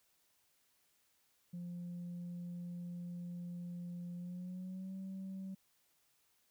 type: tone with pitch glide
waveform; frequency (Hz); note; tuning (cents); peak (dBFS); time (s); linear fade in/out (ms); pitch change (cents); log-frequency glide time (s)
sine; 175.1 to 190.95; F3 to G3; +5 to -45; -40; 1.53-5.55; 10; +150; 4.15-4.95
effects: tanh soft clip ceiling -40 dBFS + white hiss -75 dBFS RMS until 6.5 s